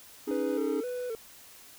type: chord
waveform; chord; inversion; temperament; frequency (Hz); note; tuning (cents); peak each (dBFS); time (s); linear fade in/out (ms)
triangle; C# suspended second; none; equal; 277.2 / 311.1 / 415.3; C#4 / D#4 / G#4; 0 / 0 / 0; -31 / -31 / -31; 0.27-0.81; 10
type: tone with vibrato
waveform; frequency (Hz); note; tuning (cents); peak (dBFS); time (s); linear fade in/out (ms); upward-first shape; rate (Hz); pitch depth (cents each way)
triangle; 472.1; A#4; +22; -30; 0.31-1.15; 0; square; 1.9; 85
effects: white hiss -52 dBFS RMS until 1.78 s